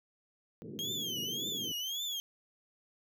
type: band-pass noise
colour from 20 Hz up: white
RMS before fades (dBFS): -45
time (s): 0.62-1.72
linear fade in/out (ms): 0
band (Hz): 110 to 440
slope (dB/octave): 48
type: tone with vibrato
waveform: 35% pulse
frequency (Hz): 3200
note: G7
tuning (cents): +35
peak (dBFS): -33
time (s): 0.79-2.2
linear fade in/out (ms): 0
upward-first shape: triangle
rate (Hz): 1.8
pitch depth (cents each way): 200
effects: none